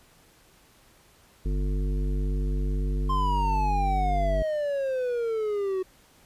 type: harmonic tone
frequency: 49 Hz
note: G1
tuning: in tune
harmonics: 1 / 3 / 5 / 7 / 9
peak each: -24 / -34 / -38 / -41 / -43 dBFS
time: 1.45-4.43 s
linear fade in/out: 10 ms
type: exponential sweep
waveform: triangle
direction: down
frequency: 1057 to 370 Hz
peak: -23 dBFS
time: 3.09-5.83 s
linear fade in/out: 10 ms
effects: pink hiss -58 dBFS RMS until 6.25 s + resampled to 32000 Hz